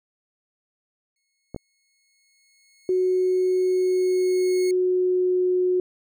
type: tone with exponential growth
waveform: 15% pulse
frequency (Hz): 2178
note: C#7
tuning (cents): -31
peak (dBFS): -28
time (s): 1.16-4.71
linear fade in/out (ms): 2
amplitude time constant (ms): 770
type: clicks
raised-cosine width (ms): 2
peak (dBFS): -19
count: 2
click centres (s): 1.546 / 1.562
type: tone with pitch glide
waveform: sine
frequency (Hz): 368.9 to 364.5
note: F#4 to F#4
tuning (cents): -5 to -26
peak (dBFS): -18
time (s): 2.89-5.8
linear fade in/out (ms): 2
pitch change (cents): -21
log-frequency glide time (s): 3.66-5.54
effects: none